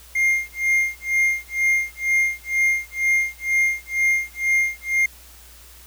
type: tone with tremolo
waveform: triangle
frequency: 2118 Hz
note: C7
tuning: 21 cents sharp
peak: -13 dBFS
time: 0.15-5.06 s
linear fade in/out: 5 ms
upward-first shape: sine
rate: 2.1 Hz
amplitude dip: 100%
effects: added 60 Hz sine -47 dBFS peak until 5.86 s + white hiss -47 dBFS RMS until 5.86 s